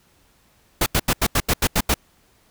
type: noise bursts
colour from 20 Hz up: pink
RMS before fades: -18 dBFS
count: 9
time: 0.81-1.942 s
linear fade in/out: 5 ms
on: 52 ms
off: 83 ms
effects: pink hiss -59 dBFS RMS until 2.5 s